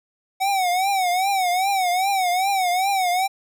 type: tone with vibrato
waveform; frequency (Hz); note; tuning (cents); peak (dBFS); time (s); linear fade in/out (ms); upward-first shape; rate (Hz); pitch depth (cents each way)
square; 751; F#5; +26; -19; 0.4-3.28; 20; triangle; 2.5; 130
effects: none